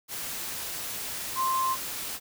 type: tone in noise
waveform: sine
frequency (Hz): 1050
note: C6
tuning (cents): +6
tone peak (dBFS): -24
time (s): 1.35-1.77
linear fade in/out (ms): 50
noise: white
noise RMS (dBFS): -35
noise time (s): 0.08-2.2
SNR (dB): +8
effects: none